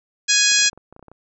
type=harmonic tone; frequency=830.6 Hz; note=G#5; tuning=in tune; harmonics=2 / 3 / 4 / 5 / 6 / 7 / 8 / 9; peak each=-22 / -22 / -22 / -22 / -22 / -22 / -22 / -22 dBFS; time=0.28-0.7 s; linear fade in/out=20 ms
type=clicks; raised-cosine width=1 ms; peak=-29 dBFS; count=12; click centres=0.518 / 0.588 / 0.624 / 0.66 / 0.731 / 0.776 / 0.926 / 0.964 / 0.994 / 1.027 / 1.083 / 1.116 s
effects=none